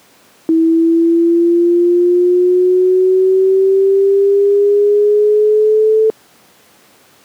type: exponential sweep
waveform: sine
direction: up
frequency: 323.7 to 440 Hz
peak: -7 dBFS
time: 0.49-6.1 s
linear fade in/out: 0 ms
effects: pink hiss -47 dBFS RMS until 7.24 s + high-pass 200 Hz 12 dB/octave